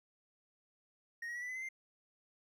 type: tone with pitch steps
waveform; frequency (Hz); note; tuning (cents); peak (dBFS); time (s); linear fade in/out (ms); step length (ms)
triangle; 1864.7 / 1901.7 / 1939.4 / 1977.9 / 2017 / 2057 / 2098; A#6 / A#6 / B6 / B6 / B6 / C7 / C7; 0 / +34 / -32 / +2 / +36 / -30 / +4; -38; 1.22-1.689; 5; 67
effects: none